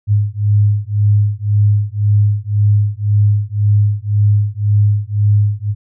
sine beating tone pair, 102.7 / 104.6 Hz, G#2 / G#2, -19 / +13 cents, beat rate 1.9 Hz, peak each -13 dBFS, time 0.07-5.75 s, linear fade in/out 50 ms, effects none

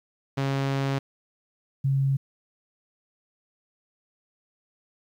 sawtooth / sine tone pair in turn, 136.8 / 136.3 Hz, C#3 / C#3, -23 / -29 cents, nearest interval unison, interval 6 cents, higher first, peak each -20 dBFS, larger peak neither, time 0.37-0.99 / 1.84-2.17 s, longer first, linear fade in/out 10 ms, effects low-pass 5000 Hz 12 dB/octave + 10-bit

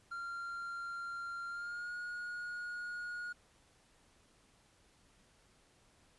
triangle tone with pitch glide, 1385 to 1441.3 Hz, F6 to F#6, -15 to -46 cents, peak -38 dBFS, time 0.11-3.33 s, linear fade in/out 10 ms, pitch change +69 cents, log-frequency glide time 1.48-1.92 s, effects pink hiss -68 dBFS RMS until 6.18 s + resampled to 24000 Hz

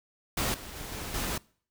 pink noise with level steps, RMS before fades -29 / -43 / -40 / -38 / -32 dBFS, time 0.37-1.38 s, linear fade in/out 5 ms, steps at 0.54 / 0.76 / 0.92 / 1.14 s, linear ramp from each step 2 ms, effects noise-tail reverb RT60 0.5 s tail -24 dB re dry

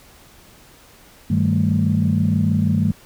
sine tone cluster, 99.5 / 156.2 / 194.8 / 221.1 Hz, G2 / D#3 / G3 / A3, +26 / +7 / -11 / +9 cents, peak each -20 dBFS, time 1.3-2.92 s, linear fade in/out 5 ms, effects tanh soft clip ceiling -6 dBFS + pink hiss -48 dBFS RMS until 3.05 s

